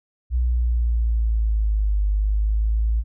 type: linear two-way sweep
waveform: sine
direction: down then up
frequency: 61.74 to 50.3 to 55.9 Hz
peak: -17 dBFS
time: 0.3-3.04 s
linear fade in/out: 50 ms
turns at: 2.06 s
effects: none